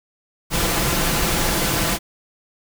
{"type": "noise with comb filter", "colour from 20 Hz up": "pink", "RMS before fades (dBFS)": -20, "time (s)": [0.5, 1.99], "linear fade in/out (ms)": 50, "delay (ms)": 5.9, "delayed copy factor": 0.5, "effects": []}